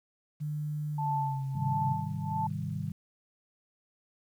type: tone with pitch glide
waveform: sine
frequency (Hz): 150 to 135.19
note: D3 to C#3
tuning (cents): +37 to -43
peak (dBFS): -31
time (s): 0.4-1.94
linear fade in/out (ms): 20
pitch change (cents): -180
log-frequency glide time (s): 0.93-1.36
type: tone with tremolo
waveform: sine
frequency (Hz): 879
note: A5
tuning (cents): -2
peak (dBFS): -28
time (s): 0.98-2.47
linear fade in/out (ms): 5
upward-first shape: sine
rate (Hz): 1.5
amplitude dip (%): 95
type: chord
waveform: sine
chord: Ab major seventh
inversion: none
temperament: equal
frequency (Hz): 103.83 / 130.81 / 155.56 / 196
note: Ab2 / C3 / Eb3 / G3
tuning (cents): 0 / 0 / 0 / 0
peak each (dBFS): -38 / -39 / -35 / -39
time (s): 1.55-2.92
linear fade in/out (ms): 5
effects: 10-bit